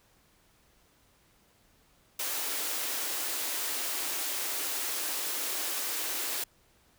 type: high-pass noise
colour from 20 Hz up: white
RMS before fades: -33 dBFS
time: 2.19-6.44 s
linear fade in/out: 5 ms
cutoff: 260 Hz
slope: 96 dB/octave
effects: pink hiss -65 dBFS RMS until 6.98 s